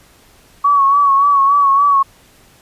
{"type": "tone with vibrato", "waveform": "sine", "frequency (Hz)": 1122, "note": "C#6", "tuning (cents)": 21, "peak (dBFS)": -8, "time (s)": [0.64, 2.03], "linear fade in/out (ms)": 10, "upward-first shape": "sine", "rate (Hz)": 3.5, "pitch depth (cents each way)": 47, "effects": ["pink hiss -48 dBFS RMS until 2.61 s", "resampled to 32000 Hz"]}